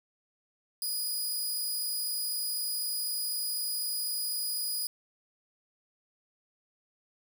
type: tone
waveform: 15% pulse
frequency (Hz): 4936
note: D#8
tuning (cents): -15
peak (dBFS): -24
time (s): 0.82-4.87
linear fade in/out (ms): 2
effects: 10-bit